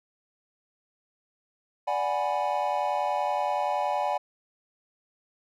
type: chord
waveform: triangle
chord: G# half-diminished seventh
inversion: second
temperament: equal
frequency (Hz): 587.3 / 740 / 830.6 / 987.8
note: D5 / F#5 / G#5 / B5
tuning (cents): 0 / 0 / 0 / 0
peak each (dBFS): -29 / -28 / -27 / -31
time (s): 1.87-4.18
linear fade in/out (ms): 10
effects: none